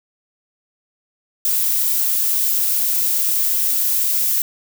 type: noise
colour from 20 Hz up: violet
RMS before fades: -18 dBFS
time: 1.45-4.42 s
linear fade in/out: 2 ms
effects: none